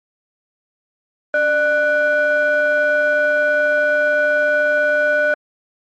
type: ring-modulated tone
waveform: triangle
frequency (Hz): 441.5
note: A4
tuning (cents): +6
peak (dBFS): -8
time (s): 1.34-5.34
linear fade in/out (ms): 2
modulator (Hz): 1040
effects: MP3 48 kbps